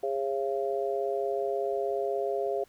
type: harmonic tone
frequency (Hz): 136.5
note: C#3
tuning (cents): -26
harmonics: 3 / 4 / 5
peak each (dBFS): -30 / -33 / -32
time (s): 0.03-2.64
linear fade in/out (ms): 5
effects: pink hiss -62 dBFS RMS until 2.68 s